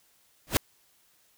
pink noise with exponential growth, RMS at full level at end -17 dBFS, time 0.47-0.57 s, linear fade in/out 0 ms, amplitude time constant 20 ms, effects white hiss -65 dBFS RMS until 1.37 s

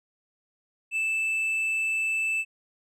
sine tone with tanh clipping, 2637 Hz, E7, in tune, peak -25 dBFS, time 0.91-2.45 s, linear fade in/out 50 ms, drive 4 dB, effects none

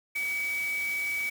sine tone in noise, 2276 Hz, C#7, 45 cents sharp, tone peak -28 dBFS, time 0.15-1.3 s, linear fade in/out 10 ms, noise white, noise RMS -42 dBFS, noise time 0.15-1.3 s, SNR +11 dB, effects none

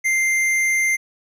triangle tone with hard clipping, 2093 Hz, C7, in tune, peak -18 dBFS, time 0.04-0.97 s, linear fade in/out 20 ms, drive 14 dB, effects none

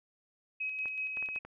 sine tone with tremolo, 2543 Hz, D#7, 37 cents sharp, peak -32 dBFS, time 0.6-1.39 s, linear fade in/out 10 ms, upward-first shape square, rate 5.3 Hz, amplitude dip 35%
clicks, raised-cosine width 0.5 ms, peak -32 dBFS, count 6, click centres 0.857 / 1.172 / 1.226 / 1.288 / 1.361 / 1.45 s
effects none

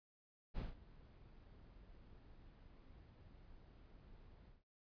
brown noise with ADSR envelope, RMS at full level -42 dBFS, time 0.54-4.64 s, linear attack 35 ms, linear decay 170 ms, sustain -19 dB, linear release 170 ms, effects resampled to 11025 Hz

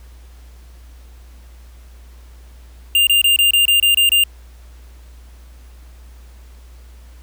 square tone bursts, 2800 Hz, F7, 4 cents sharp, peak -11 dBFS, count 9, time 2.95-4.238 s, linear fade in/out 2 ms, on 120 ms, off 26 ms, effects added 60 Hz sine -38 dBFS peak until 7.22 s + pink hiss -52 dBFS RMS until 7.22 s

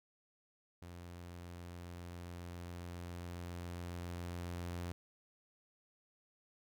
sawtooth tone with level ramp, 87.31 Hz, F2, in tune, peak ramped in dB -45 to -36 dBFS, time 0.82-4.92 s, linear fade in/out 0 ms, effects none

